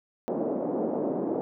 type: band-pass noise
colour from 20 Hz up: pink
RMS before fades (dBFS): -29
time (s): 0.28-1.41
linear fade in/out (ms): 0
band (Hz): 230 to 650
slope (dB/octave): 24
effects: none